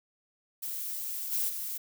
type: noise with level steps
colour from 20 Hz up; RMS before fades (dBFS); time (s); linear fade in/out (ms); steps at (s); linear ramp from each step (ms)
violet; -36 / -30 / -36; 0.62-1.78; 10; 1.31 / 1.48; 20
effects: none